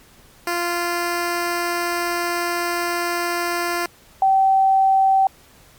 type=tone pair in turn; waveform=10% pulse / sine; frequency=346.9 / 771.4 Hz; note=F4 / G5; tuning=-12 / -28 cents; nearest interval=octave + major second; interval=1384 cents; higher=second; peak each=-12 / -12 dBFS; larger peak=neither; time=0.47-3.86 / 4.22-5.27 s; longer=first; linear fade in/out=2 ms; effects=pink hiss -50 dBFS RMS until 5.78 s + MP3 96 kbps

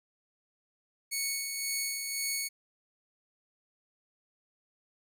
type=tone with tremolo; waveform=10% pulse; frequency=2217 Hz; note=C#7; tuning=in tune; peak=-21 dBFS; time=1.11-2.49 s; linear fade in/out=20 ms; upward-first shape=sine; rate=1.9 Hz; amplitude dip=40%; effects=none

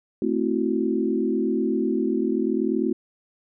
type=chord; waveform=sine; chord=F# half-diminished seventh; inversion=first; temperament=equal with one note detuned; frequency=220.8 / 261.6 / 329.6 / 370 Hz; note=A3 / C4 / E4 / F#4; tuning=+6 / 0 / 0 / 0 cents; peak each=-26 dBFS; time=0.22-2.93 s; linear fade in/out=2 ms; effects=none

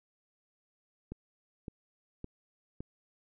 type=click train; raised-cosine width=3 ms; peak=-27 dBFS; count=4; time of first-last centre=1.12-2.805 s; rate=1.78 Hz; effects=none

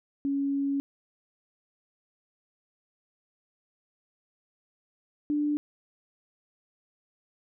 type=tone pair in turn; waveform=sine; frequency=278.6 / 295.2 Hz; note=C#4 / D4; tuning=+9 / +9 cents; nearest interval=minor second; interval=100 cents; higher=second; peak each=-25 / -24 dBFS; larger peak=second; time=0.25-0.8 / 5.3-5.57 s; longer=first; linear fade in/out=0 ms; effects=none

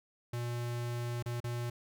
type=tone with dropouts; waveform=square; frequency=119.9 Hz; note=A#2; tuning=49 cents sharp; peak=-35 dBFS; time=0.33-1.7 s; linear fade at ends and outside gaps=5 ms; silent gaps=1.226-1.259 / 1.403-1.441 s; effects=none

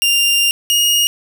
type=tone pair in turn; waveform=sawtooth; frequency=2794 / 2864 Hz; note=F7 / F7; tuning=0 / +43 cents; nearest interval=unison; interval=43 cents; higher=second; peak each=-8 dBFS; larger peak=neither; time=0.02-0.51 / 0.7-1.07 s; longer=first; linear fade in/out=0 ms; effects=none

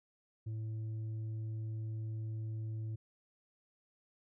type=tone with tanh clipping; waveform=sine; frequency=110 Hz; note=A2; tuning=in tune; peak=-38 dBFS; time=0.46-2.96 s; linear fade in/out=10 ms; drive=4 dB; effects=none

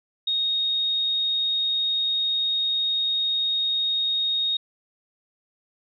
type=tone; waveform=sine; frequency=3729 Hz; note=A#7; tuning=in tune; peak=-21 dBFS; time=0.27-4.57 s; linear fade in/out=5 ms; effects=none

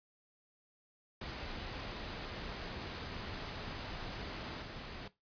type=noise with level steps; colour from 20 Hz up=pink; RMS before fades=-43 / -46 dBFS; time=1.21-5.08 s; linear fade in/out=5 ms; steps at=4.61 s; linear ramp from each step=20 ms; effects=noise-tail reverb RT60 0.2 s tail -17 dB re dry + resampled to 11025 Hz

